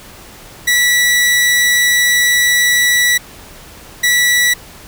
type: tone pair in turn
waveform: sawtooth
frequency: 1951 / 1951 Hz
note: B6 / B6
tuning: -22 / -22 cents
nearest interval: unison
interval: 0 cents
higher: neither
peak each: -6 dBFS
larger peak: neither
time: 0.67-3.18 / 4.03-4.54 s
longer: first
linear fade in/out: 10 ms
effects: pink hiss -37 dBFS RMS until 4.87 s